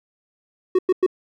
triangle tone bursts, 370 Hz, F#4, in tune, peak -11 dBFS, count 3, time 0.75-1.064 s, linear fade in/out 5 ms, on 38 ms, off 100 ms, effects none

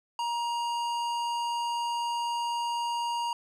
sine tone with hard clipping, 944 Hz, A#5, 22 cents sharp, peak -30 dBFS, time 0.19-3.33 s, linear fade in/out 2 ms, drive 14 dB, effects none

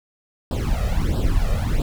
brown noise with flanger, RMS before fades -20 dBFS, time 0.51-1.82 s, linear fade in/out 2 ms, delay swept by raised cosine 0.23 to 1.63 ms, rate 1.5 Hz, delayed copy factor +0.9, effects none

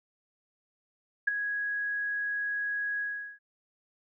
sine tone with ADSR envelope, 1661.2 Hz, G#6, in tune, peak -19 dBFS, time 1.27-3.39 s, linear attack 10 ms, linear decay 11 ms, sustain -10 dB, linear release 390 ms, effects none

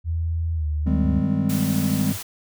sine tone with pitch glide, 82.41 to 75.57 Hz, E2 to D#2, 0 to -50 cents, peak -21 dBFS, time 0.04-1.23 s, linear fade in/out 50 ms, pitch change -150 cents, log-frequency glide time 0.54-0.66 s
triangle chord, Ab major seventh, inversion second, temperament just, 155.74 / 194.67 / 207.7 / 259.6 Hz, Eb3 / G3 / Ab3 / C4, +2 / -12 / 0 / -13 cents, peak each -23 dBFS, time 0.86-2.13 s, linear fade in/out 10 ms
sine tone with vibrato, 98.9 Hz, G2, 16 cents sharp, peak -29 dBFS, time 1.02-2.18 s, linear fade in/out 20 ms, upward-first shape square, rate 2.2 Hz, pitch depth 27 cents each way
white noise, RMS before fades -33 dBFS, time 1.49-2.23 s, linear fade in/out 10 ms
effects none

